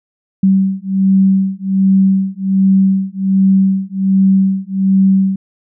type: beating tone pair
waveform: sine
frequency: 191.7 / 193 Hz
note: G3 / G3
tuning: -38 / -27 cents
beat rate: 1.3 Hz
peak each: -12 dBFS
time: 0.43-5.36 s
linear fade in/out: 5 ms
effects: none